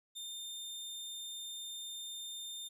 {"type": "tone", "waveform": "sawtooth", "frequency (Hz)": 3616, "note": "A7", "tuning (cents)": 47, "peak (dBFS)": -39, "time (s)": [0.15, 2.69], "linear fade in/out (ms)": 20, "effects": ["resampled to 32000 Hz", "13-bit"]}